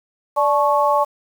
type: tone cluster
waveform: sine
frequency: 585 / 863 / 1104 Hz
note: D5 / A5 / C#6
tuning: -7 / -34 / -7 cents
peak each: -18 dBFS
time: 0.36-1.05 s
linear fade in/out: 20 ms
effects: 7-bit